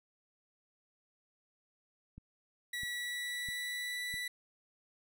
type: click train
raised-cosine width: 5 ms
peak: -37 dBFS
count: 4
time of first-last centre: 2.18-4.141 s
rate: 1.53 Hz
type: tone with pitch glide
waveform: 30% pulse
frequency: 1942 to 1969.1 Hz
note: B6 to B6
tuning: -30 to -6 cents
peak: -34 dBFS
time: 2.73-4.28 s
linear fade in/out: 5 ms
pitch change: +24 cents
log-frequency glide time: 2.87-4.01 s
effects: none